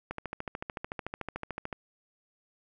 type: click train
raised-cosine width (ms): 0.5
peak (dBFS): -20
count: 23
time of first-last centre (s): 0.11-1.728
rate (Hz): 13.6
effects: none